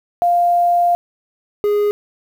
sine / triangle tone pair in turn, 698.5 / 413.7 Hz, F5 / G#4, 0 / -7 cents, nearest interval major sixth, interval 907 cents, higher first, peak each -11 dBFS, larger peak neither, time 0.22-0.95 / 1.64-1.91 s, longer first, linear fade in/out 0 ms, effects 7-bit

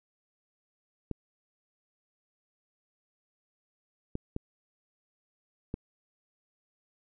clicks, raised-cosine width 3 ms, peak -20 dBFS, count 4, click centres 1.113 / 4.154 / 4.364 / 5.741 s, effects none

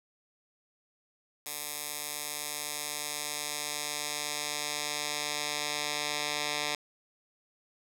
10% pulse tone with band-pass filter sweep, 148.1 Hz, D3, 15 cents sharp, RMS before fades -35 dBFS, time 1.46-6.75 s, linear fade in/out 2 ms, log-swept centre 12000 to 4200 Hz, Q 0.75, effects 9-bit

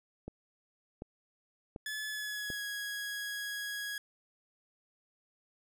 click train, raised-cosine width 2 ms, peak -28 dBFS, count 4, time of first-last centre 0.28-2.502 s, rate 1.35 Hz
sawtooth tone with pitch glide, 1719 to 1660.4 Hz, A6 to G#6, -41 to -1 cents, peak -33 dBFS, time 1.86-3.98 s, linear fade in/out 2 ms, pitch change -60 cents, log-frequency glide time 2.09-2.62 s
effects none

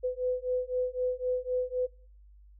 sine beating tone pair, 501 / 504.9 Hz, B4 / B4, +25 / +38 cents, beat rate 3.9 Hz, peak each -31 dBFS, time 0.03-1.87 s, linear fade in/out 20 ms, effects noise-tail reverb RT60 0.5 s tail -24 dB re dry + added 50 Hz sine -52 dBFS peak until 2.59 s

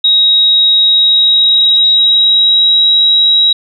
sine tone with pitch glide, 3799 to 3848 Hz, A#7 to B7, +32 to -46 cents, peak -5 dBFS, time 0.04-3.53 s, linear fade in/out 5 ms, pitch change +22 cents, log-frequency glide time 0.79-2.87 s, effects none

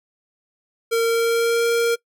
square tone with pitch glide, 459.4 to 466.4 Hz, A#4 to A#4, -25 to +1 cents, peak -17 dBFS, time 0.91-1.96 s, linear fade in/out 20 ms, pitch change +26 cents, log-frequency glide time 1.03-1.67 s, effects noise-tail reverb RT60 0.1 s tail -22 dB re dry

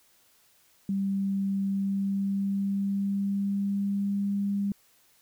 sine tone with pitch glide, 196 to 200.3 Hz, G3 to G3, 0 to +38 cents, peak -25 dBFS, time 0.89-4.72 s, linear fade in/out 2 ms, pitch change +38 cents, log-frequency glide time 1.62-4.29 s, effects white hiss -63 dBFS RMS until 5.21 s

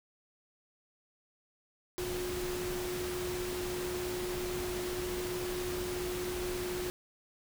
sine tone in noise, 360.6 Hz, F#4, 45 cents flat, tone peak -35 dBFS, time 1.98-6.9 s, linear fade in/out 0 ms, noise pink, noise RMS -40 dBFS, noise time 1.98-6.9 s, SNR +2 dB, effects none

